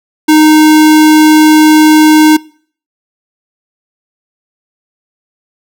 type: tone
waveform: square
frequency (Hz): 309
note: D#4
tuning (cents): -12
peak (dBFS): -3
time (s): 0.28-2.37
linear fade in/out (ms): 10
effects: noise-tail reverb RT60 0.5 s tail -23 dB re dry